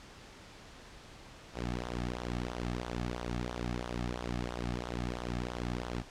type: tone with flanger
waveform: sawtooth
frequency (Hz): 60.3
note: B1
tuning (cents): -41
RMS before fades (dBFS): -37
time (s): 1.53-6.04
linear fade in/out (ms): 50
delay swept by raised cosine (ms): 0.4 to 2.1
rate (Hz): 3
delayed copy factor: -0.75
effects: pink hiss -52 dBFS RMS until 6.1 s + low-pass 6000 Hz 12 dB/octave